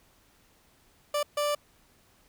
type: tone bursts at uneven times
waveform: 30% pulse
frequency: 587.3 Hz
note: D5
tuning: in tune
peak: -23 dBFS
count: 2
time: 1.14-1.23 / 1.37-1.55 s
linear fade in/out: 5 ms
effects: pink hiss -63 dBFS RMS until 2.28 s